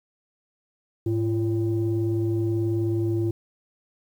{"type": "tone pair together", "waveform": "sine", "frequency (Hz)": [106.94, 339.5], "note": ["A2", "F4"], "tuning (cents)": [-49, -49], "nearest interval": "octave + minor sixth", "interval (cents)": 2000, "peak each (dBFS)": -23, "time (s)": [1.06, 3.31], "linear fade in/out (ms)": 5, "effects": ["tanh soft clip ceiling -16 dBFS", "9-bit"]}